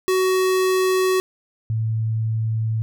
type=tone pair in turn; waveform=square / sine; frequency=373.8 / 111.13 Hz; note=F#4 / A2; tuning=+18 / +18 cents; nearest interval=octave + major sixth; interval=2100 cents; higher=first; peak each=-17 / -19 dBFS; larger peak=first; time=0.08-1.2 / 1.7-2.82 s; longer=neither; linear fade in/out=0 ms; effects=none